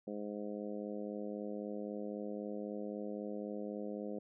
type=harmonic tone; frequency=103.83 Hz; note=G#2; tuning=in tune; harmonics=2 / 3 / 4 / 5 / 6 / 7; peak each=-43 / -46 / -46 / -45 / -51 / -57 dBFS; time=0.07-4.19 s; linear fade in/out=5 ms; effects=none